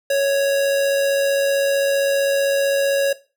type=tone with amplitude modulation; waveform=square; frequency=554.4 Hz; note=C#5; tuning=in tune; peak=-15 dBFS; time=0.1-3.13 s; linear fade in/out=5 ms; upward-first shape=sine; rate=95.5 Hz; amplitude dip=30%; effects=noise-tail reverb RT60 0.3 s tail -17 dB re dry